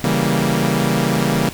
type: chord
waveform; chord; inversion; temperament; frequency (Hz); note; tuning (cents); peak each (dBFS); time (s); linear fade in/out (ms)
sawtooth; C# diminished seventh; none; equal; 138.59 / 164.81 / 196 / 233.1; C#3 / E3 / G3 / Bb3; 0 / 0 / 0 / 0; -17; 0.04-1.49; 2
effects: pink hiss -34 dBFS RMS until 1.53 s